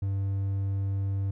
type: tone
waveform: triangle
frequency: 98 Hz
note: G2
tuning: in tune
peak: -24 dBFS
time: 0.02-1.31 s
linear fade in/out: 5 ms
effects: none